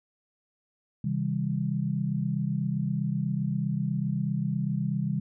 sine tone cluster, 134.2 / 162 / 198.9 Hz, C3 / E3 / G3, +44 / -30 / +25 cents, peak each -30 dBFS, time 1.04-5.2 s, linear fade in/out 5 ms, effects none

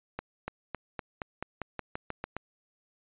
accelerating click train, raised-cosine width 0.5 ms, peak -19 dBFS, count 12, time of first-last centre 0.19-2.366 s, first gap 290 ms, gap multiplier 0.92, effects resampled to 8000 Hz

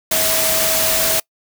sine tone in noise, 644 Hz, E5, 41 cents flat, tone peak -23 dBFS, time 0.11-1.2 s, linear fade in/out 5 ms, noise white, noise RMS -17 dBFS, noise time 0.11-1.2 s, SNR -9 dB, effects noise-tail reverb RT60 0.1 s tail -25 dB re dry

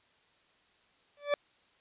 40% pulse tone with exponential growth, 579 Hz, D5, 25 cents flat, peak -22 dBFS, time 1.17-1.34 s, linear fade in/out 1 ms, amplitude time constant 36 ms, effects white hiss -67 dBFS RMS until 1.8 s + resampled to 8000 Hz

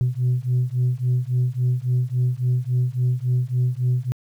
sine beating tone pair, 123.47 / 127.07 Hz, B2 / B2, 0 / +50 cents, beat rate 3.6 Hz, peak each -20 dBFS, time 0.01-4.12 s, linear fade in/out 0 ms, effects tanh soft clip ceiling -14 dBFS + 9-bit

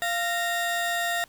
35% pulse tone pair together, 694 / 1852.8 Hz, F5 / A#6, -11 / -11 cents, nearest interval octave + perfect fourth, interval 1700 cents, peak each -26 dBFS, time 0.02-1.24 s, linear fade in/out 0 ms, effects pink hiss -57 dBFS RMS until 1.28 s

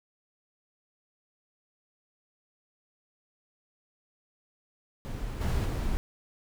brown noise with level steps, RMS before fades -35 / -27 / -30 dBFS, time 5.05-5.97 s, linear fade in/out 0 ms, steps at 5.4 / 5.64 s, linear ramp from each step 20 ms, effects none

